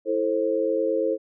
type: chord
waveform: sine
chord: A minor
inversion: second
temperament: equal with one note detuned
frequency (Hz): 329.6 / 440 / 528.7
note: E4 / A4 / C5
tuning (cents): 0 / 0 / +18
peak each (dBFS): -27 / -25 / -24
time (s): 0.05-1.18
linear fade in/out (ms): 50
effects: none